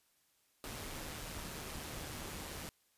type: noise with amplitude modulation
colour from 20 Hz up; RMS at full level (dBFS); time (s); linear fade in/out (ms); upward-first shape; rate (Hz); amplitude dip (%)
pink; -43; 0.64-2.69; 0; sine; 149; 40
effects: white hiss -74 dBFS RMS until 2.97 s + resampled to 32000 Hz